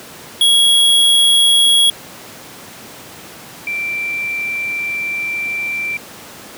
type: tone pair in turn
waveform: square / sine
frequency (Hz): 3322 / 2349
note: G#7 / D7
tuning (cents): 0 / 0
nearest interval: tritone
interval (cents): 600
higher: first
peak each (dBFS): -9 / -18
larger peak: first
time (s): 0.41-1.9 / 3.67-5.97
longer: second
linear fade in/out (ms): 2
effects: pink hiss -35 dBFS RMS until 6.57 s + high-pass 150 Hz 12 dB/octave